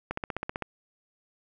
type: click train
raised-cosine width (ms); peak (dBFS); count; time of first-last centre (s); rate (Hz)
0.5; -16; 9; 0.11-0.623; 15.6
effects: none